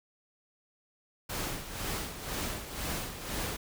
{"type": "noise with tremolo", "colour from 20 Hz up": "pink", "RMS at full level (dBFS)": -34, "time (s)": [1.29, 3.57], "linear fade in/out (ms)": 10, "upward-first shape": "sine", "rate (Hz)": 2, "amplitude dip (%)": 65, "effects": []}